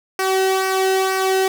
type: tone with flanger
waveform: sawtooth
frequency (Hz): 380.5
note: F#4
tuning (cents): +48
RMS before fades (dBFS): -18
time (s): 0.19-1.48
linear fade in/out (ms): 2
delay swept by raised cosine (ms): 0.27 to 0.9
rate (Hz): 2.1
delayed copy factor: -0.55
effects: none